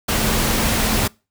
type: tone in noise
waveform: sine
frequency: 220 Hz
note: A3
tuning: in tune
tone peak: -26 dBFS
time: 0.08-1.08 s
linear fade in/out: 10 ms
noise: pink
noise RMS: -19 dBFS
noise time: 0.08-1.08 s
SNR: -10 dB
effects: noise-tail reverb RT60 0.3 s tail -25 dB re dry